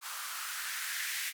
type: noise with band-pass filter sweep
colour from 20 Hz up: violet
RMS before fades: -38 dBFS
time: 0.01-1.33 s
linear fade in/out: 50 ms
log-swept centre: 1100 to 2000 Hz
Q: 3.3
effects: none